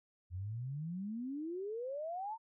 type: exponential sweep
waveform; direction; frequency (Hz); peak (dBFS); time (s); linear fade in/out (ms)
sine; up; 85.4 to 925; -38; 0.3-2.38; 50
effects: none